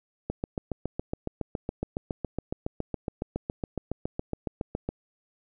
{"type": "click train", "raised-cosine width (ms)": 2, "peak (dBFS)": -16, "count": 34, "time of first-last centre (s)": [0.3, 4.89], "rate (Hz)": 7.19, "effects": []}